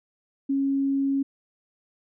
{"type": "tone", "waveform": "sine", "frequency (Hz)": 274.5, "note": "C#4", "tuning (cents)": -17, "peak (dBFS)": -21, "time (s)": [0.49, 1.23], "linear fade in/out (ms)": 10, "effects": []}